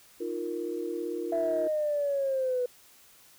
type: chord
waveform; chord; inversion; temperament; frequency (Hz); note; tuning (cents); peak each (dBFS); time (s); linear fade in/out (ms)
sine; Eb suspended second; none; equal; 311.1 / 349.2 / 466.2; Eb4 / F4 / Bb4; 0 / 0 / 0; -37 / -33 / -35; 0.2-1.68; 10
type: linear sweep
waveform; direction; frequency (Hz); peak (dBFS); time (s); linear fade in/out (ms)
sine; down; 669 to 490.5; -25; 1.32-2.66; 5
effects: tanh soft clip ceiling -19 dBFS + white hiss -57 dBFS RMS until 3.38 s